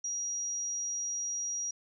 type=tone; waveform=sine; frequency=5740 Hz; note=F8; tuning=47 cents sharp; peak=-32 dBFS; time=0.04-1.71 s; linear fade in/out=5 ms; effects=none